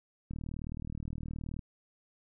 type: click train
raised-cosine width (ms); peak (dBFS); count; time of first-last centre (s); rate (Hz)
5; -27; 51; 0.31-1.592; 39
effects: none